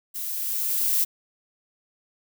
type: noise with level ramp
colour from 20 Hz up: violet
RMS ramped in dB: -32 to -21 dBFS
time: 0.14-1.05 s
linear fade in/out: 20 ms
effects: none